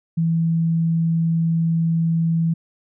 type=tone; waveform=sine; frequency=164.81 Hz; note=E3; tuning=in tune; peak=-16 dBFS; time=0.17-2.54 s; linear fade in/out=10 ms; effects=none